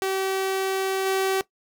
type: tone with level steps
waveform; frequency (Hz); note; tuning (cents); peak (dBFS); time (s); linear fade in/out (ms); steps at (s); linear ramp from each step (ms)
sawtooth; 383.5; G4; -38; -19 / -17; 0.02-1.41; 0; 1.05; 20
effects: noise-tail reverb RT60 0.1 s tail -18 dB re dry